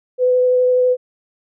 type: tone with vibrato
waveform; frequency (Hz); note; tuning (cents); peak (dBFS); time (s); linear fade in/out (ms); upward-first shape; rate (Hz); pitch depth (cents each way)
sine; 502; B4; +28; -11; 0.18-0.97; 50; triangle; 12; 11
effects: none